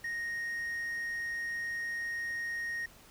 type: tone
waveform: triangle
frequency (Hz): 1864.7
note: A#6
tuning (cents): 0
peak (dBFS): -32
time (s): 0.04-2.86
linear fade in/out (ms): 5
effects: pink hiss -57 dBFS RMS until 3.1 s